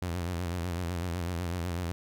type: tone with vibrato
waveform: sawtooth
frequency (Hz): 87.31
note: F2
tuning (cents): 0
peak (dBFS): -27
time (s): 0.02-1.92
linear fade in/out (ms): 0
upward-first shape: sine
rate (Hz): 8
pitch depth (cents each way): 85
effects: none